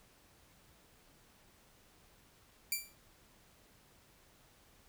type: tone with exponential decay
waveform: 5% pulse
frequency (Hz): 2349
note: D7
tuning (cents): 0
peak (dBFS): -20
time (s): 2.72-2.95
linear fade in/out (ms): 2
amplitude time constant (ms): 48
effects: pink hiss -65 dBFS RMS until 4.88 s